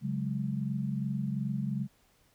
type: chord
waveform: sine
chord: C# suspended fourth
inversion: none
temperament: equal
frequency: 138.59 / 185 / 207.7 Hz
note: C#3 / F#3 / G#3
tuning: 0 / 0 / 0 cents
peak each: -33 / -36 / -34 dBFS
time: 0.01-1.88 s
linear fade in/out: 50 ms
effects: pink hiss -67 dBFS RMS until 2.34 s